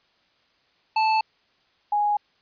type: tone pair in turn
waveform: square / sine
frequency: 878 / 829.3 Hz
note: A5 / G#5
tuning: -4 / -3 cents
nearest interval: minor second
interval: 99 cents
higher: first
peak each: -19 dBFS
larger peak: neither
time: 0.96-1.21 / 1.92-2.17 s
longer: neither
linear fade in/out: 5 ms
effects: white hiss -64 dBFS RMS until 2.41 s + resampled to 11025 Hz